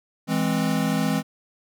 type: chord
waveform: square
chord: E augmented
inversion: none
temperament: equal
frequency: 164.81 / 207.7 / 261.6 Hz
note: E3 / G#3 / B#3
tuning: 0 / 0 / 0 cents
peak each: -26 dBFS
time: 0.27-1.23 s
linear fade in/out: 50 ms
effects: none